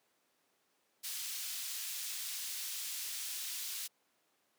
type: high-pass noise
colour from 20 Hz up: pink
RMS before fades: -41 dBFS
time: 1.03-3.88 s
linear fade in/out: 20 ms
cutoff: 3700 Hz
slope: 12 dB/octave
effects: pink hiss -75 dBFS RMS until 4.58 s + high-pass 300 Hz 12 dB/octave